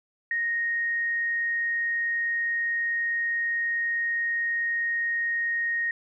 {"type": "tone", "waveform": "sine", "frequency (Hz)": 1864.7, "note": "A#6", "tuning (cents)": 0, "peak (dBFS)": -24, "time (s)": [0.31, 5.91], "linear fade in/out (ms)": 2, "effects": []}